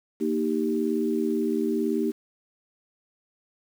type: chord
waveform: sine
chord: Eb major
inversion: second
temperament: equal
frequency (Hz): 233.1 / 311.1 / 392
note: Bb3 / Eb4 / G4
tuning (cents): 0 / 0 / 0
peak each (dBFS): -27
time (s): 0.2-2.12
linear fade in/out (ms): 20
effects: 8-bit